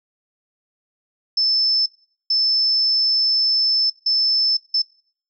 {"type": "tone bursts at uneven times", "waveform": "sine", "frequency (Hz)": 5270, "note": "E8", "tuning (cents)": -1, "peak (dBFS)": -15, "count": 4, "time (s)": [[1.37, 1.86], [2.3, 3.9], [4.06, 4.57], [4.74, 4.82]], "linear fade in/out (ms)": 5, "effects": ["noise-tail reverb RT60 0.5 s tail -22 dB re dry"]}